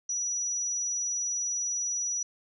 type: tone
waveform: sine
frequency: 5860 Hz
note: F#8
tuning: 18 cents flat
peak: -28 dBFS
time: 0.09-2.23 s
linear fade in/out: 5 ms
effects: none